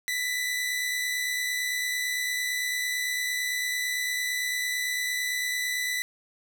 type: tone pair together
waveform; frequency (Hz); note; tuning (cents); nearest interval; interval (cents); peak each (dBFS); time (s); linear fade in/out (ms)
sawtooth; 1926.1 / 1995; B6 / B6; -44 / +17; minor second; 61; -32 / -24; 0.08-6.02; 0
effects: none